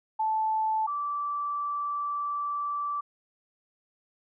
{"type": "tone pair in turn", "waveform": "sine", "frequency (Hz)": [875, 1162.9], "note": ["A5", "D6"], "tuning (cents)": [-10, -17], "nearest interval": "perfect fourth", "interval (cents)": 493, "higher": "second", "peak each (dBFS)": [-24, -28], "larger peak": "first", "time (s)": [[0.19, 0.87], [0.87, 3.01]], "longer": "second", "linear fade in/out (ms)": 10, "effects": []}